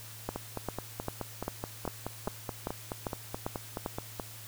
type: two click trains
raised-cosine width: 1 ms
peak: -20 / -18 dBFS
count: 19 / 10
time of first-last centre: 0.36-4.198 / 0.29-3.861 s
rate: 4.69 / 2.52 Hz
effects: added 110 Hz sine -49 dBFS peak until 4.47 s + white hiss -48 dBFS RMS until 4.47 s